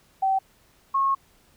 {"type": "tone pair in turn", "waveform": "sine", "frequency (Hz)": [770, 1088.9], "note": ["G5", "C#6"], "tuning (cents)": [-31, -31], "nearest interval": "tritone", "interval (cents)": 600, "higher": "second", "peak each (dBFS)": -19, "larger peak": "neither", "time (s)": [[0.22, 0.39], [0.94, 1.15]], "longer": "second", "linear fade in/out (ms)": 10, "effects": ["pink hiss -60 dBFS RMS until 1.56 s"]}